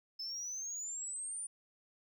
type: exponential sweep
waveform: sine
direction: up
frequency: 5200 to 9397 Hz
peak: -37 dBFS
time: 0.19-1.47 s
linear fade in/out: 10 ms
effects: tanh soft clip ceiling -37 dBFS + 13-bit